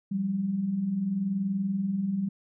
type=tone pair together; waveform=sine; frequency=175.32 / 196 Hz; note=F3 / G3; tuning=+7 / 0 cents; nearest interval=major second; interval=193 cents; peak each=-35 / -26 dBFS; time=0.11-2.29 s; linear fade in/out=10 ms; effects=none